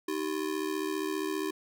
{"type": "ring-modulated tone", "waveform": "square", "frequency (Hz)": 349.2, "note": "F4", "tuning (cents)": 0, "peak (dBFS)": -28, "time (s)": [0.08, 1.51], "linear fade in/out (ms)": 5, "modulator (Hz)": 37.5, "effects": []}